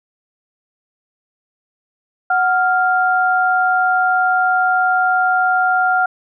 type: tone pair together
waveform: sine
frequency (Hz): 740 / 1396.9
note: F#5 / F6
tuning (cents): 0 / 0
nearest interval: major seventh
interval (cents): 1100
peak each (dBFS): -15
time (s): 2.3-6.06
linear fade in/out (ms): 5
effects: none